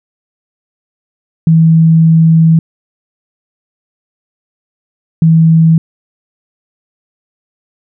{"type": "tone pair in turn", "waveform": "sine", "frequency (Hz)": [162.4, 162.4], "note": ["E3", "E3"], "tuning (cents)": [-26, -26], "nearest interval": "unison", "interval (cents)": 0, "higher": "neither", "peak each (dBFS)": -3, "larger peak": "neither", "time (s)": [[1.47, 2.59], [5.22, 5.78]], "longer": "first", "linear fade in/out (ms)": 2, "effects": []}